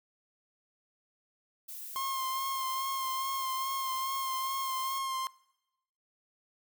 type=noise; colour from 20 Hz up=violet; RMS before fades=-43 dBFS; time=1.68-4.99 s; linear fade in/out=10 ms
type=tone with vibrato; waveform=45% pulse; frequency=1063 Hz; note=C6; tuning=27 cents sharp; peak=-32 dBFS; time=1.96-5.27 s; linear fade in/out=0 ms; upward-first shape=sine; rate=2.4 Hz; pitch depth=24 cents each way
effects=noise-tail reverb RT60 0.9 s tail -22 dB re dry